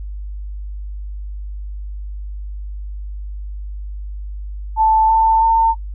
sine tone with pitch steps, 880 / 891.8 / 903.7 Hz, A5 / A5 / A5, 0 / +23 / +46 cents, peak -10 dBFS, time 4.76-5.75 s, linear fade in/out 50 ms, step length 330 ms, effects noise-tail reverb RT60 0.1 s tail -25 dB re dry + added 50 Hz sine -25 dBFS peak until 5.94 s

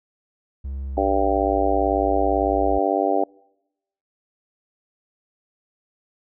triangle tone with pitch glide, 67.9 to 60.84 Hz, C#2 to B1, -35 to -25 cents, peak -25 dBFS, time 0.64-2.79 s, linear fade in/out 10 ms, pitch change -190 cents, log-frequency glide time 0.89-1.17 s
harmonic tone, 98 Hz, G2, in tune, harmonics 3 / 4 / 5 / 6 / 7 / 8, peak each -25 / -25 / -27 / -25 / -24 / -24 dBFS, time 0.97-3.24 s, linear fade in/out 5 ms
effects noise-tail reverb RT60 0.9 s tail -26 dB re dry

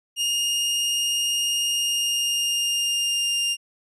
sawtooth tone with pitch glide, 2839 to 2803 Hz, F7 to F7, +28 to +6 cents, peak -18 dBFS, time 0.16-3.57 s, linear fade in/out 50 ms, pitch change -22 cents, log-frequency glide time 1.67-3.42 s, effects resampled to 24000 Hz

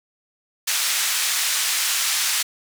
white band-pass noise, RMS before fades -22 dBFS, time 0.67-2.43 s, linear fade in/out 10 ms, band 1400 to 9100 Hz, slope 12 dB/octave, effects none

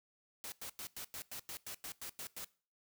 white noise bursts, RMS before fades -45 dBFS, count 12, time 0.44-2.445 s, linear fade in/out 0 ms, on 80 ms, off 95 ms, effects noise-tail reverb RT60 0.4 s tail -21 dB re dry

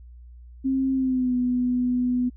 sine tone with pitch glide, 266 to 248.2 Hz, C4 to B3, +29 to +9 cents, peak -20 dBFS, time 0.64-2.3 s, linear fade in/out 20 ms, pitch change -120 cents, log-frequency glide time 0.93-1.35 s, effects added 60 Hz sine -42 dBFS peak until 2.36 s

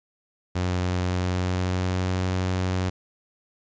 sawtooth tone with pitch glide, 90.4 to 92.35 Hz, F#2 to F#2, -40 to -3 cents, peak -19 dBFS, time 0.55-2.9 s, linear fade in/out 10 ms, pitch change +37 cents, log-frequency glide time 0.99-2.15 s, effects resampled to 16000 Hz + 10-bit

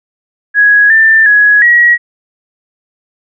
sine tone with pitch steps, 1666 / 1782 / 1675 / 1909 Hz, G#6 / A6 / G#6 / A#6, +5 / +22 / +14 / +41 cents, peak -3 dBFS, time 0.54-1.98 s, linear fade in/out 50 ms, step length 360 ms, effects none

